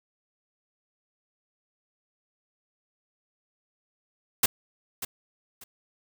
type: noise with echo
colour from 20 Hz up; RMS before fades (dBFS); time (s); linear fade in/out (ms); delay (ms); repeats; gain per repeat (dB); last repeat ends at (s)
white; -20; 4.43-4.46; 5; 590; 2; -13; 5.64
effects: none